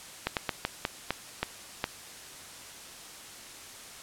slowing click train, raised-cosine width 0.3 ms, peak -11 dBFS, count 8, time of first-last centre 0.27-1.841 s, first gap 98 ms, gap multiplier 1.27, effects white hiss -46 dBFS RMS until 4.02 s + low-pass 10000 Hz 12 dB/octave

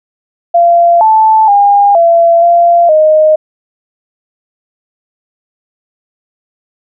sine tone with pitch steps, 687 / 876 / 809 / 676 / 688 / 620 Hz, F5 / A5 / G#5 / E5 / F5 / D#5, -29 / -8 / -46 / +43 / -26 / -6 cents, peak -3 dBFS, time 0.54-3.36 s, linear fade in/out 10 ms, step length 470 ms, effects none

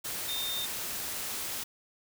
sine tone in noise, 3643 Hz, A#7, 41 cents flat, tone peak -33 dBFS, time 0.28-0.66 s, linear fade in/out 10 ms, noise white, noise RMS -36 dBFS, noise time 0.04-1.64 s, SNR 0 dB, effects none

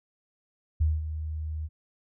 sine tone with ADSR envelope, 77.78 Hz, D#2, in tune, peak -19 dBFS, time 0.8-1.69 s, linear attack 14 ms, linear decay 200 ms, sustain -11 dB, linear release 40 ms, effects none

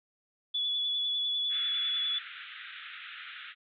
sine tone with vibrato, 3424 Hz, A7, 48 cents flat, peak -28 dBFS, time 0.54-2.19 s, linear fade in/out 10 ms, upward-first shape triangle, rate 10 Hz, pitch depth 24 cents each way
pink band-pass noise, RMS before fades -45 dBFS, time 1.49-3.55 s, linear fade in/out 50 ms, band 1300 to 3700 Hz, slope 96 dB/octave
effects none

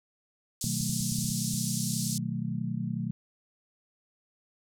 white band-pass noise, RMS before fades -35 dBFS, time 0.61-2.18 s, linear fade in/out 2 ms, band 4600 to 9900 Hz, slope 24 dB/octave
sine chord, B dominant seventh, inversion none, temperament just, 123.47 / 154.34 / 185.21 / 222.2 Hz, B2 / D#3 / F#3 / A3, 0 / -14 / +2 / +17 cents, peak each -35 dBFS, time 0.64-3.11 s, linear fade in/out 0 ms
clicks, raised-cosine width 5 ms, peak -30 dBFS, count 9, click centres 0.649 / 0.81 / 0.895 / 1.008 / 1.119 / 1.185 / 1.243 / 1.301 / 1.539 s
effects none

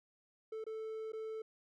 triangle tone with dropouts, 440 Hz, A4, in tune, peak -38 dBFS, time 0.52-1.42 s, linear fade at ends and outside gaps 5 ms, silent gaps 0.641-0.665 / 1.121-1.132 s, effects none

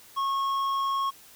sine tone with tanh clipping, 1093 Hz, C#6, 25 cents flat, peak -26 dBFS, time 0.16-1.11 s, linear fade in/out 20 ms, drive 8 dB, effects white hiss -52 dBFS RMS until 1.35 s

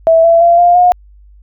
sine tone with pitch steps, 655 / 669.9 / 685.2 / 700.8 / 716.8 Hz, E5 / E5 / F5 / F5 / F5, -11 / +28 / -33 / +6 / +45 cents, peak -4 dBFS, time 0.07-0.92 s, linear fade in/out 0 ms, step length 170 ms, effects added 50 Hz sine -38 dBFS peak until 1.42 s

